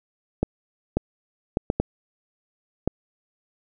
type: clicks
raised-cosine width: 2 ms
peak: -7 dBFS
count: 6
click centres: 0.43 / 0.97 / 1.571 / 1.701 / 1.8 / 2.876 s
effects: none